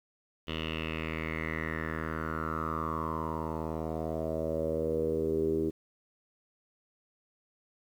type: tone with low-pass filter sweep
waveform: 10% pulse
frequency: 79.8 Hz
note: D#2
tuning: 44 cents sharp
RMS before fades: -33 dBFS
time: 0.47-5.71 s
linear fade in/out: 20 ms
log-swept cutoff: 3100 to 360 Hz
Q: 6.6
effects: 10-bit